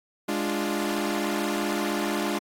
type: chord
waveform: sawtooth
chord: D diminished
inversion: second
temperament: equal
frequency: 207.7 / 293.7 / 349.2 Hz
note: Ab3 / D4 / F4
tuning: 0 / 0 / 0 cents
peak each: -26 dBFS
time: 0.28-2.39 s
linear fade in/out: 10 ms
effects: AAC 48 kbps